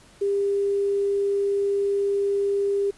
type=tone with quantisation; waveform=sine; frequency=400 Hz; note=G4; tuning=35 cents sharp; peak=-20 dBFS; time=0.21-2.91 s; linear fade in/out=10 ms; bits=8; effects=pink hiss -53 dBFS RMS until 2.97 s + resampled to 24000 Hz